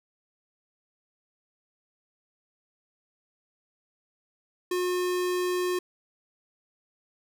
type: tone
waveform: square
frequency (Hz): 360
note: F#4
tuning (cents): -47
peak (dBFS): -26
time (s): 4.71-5.79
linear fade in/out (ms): 5
effects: none